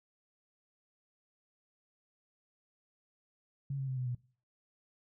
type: tone with pitch steps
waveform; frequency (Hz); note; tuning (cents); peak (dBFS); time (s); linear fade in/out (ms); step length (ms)
sine; 138.59 / 134.49 / 130.51 / 126.65 / 122.9; C#3 / C3 / C3 / B2 / B2; 0 / +48 / -4 / +44 / -8; -33; 3.7-4.15; 5; 90
effects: noise-tail reverb RT60 0.4 s tail -20 dB re dry